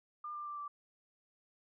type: tone with pitch steps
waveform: sine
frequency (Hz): 1202 / 1190.3 / 1178.6 / 1167.1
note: D6 / D6 / D6 / D6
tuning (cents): +40 / +23 / +6 / -11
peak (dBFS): -40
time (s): 0.24-0.68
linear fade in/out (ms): 5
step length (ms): 110
effects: none